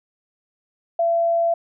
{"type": "tone", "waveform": "sine", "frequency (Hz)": 675, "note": "E5", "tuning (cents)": 41, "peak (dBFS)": -16, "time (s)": [0.99, 1.54], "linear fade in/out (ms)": 5, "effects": []}